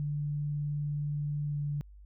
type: tone with pitch glide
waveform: sine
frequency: 146.83 to 145.48 Hz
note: D3 to D3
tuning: 0 to -16 cents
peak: -30 dBFS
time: 0-1.81 s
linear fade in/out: 0 ms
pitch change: -16 cents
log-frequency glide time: 1.49-1.59 s
effects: added 50 Hz sine -49 dBFS peak until 2.05 s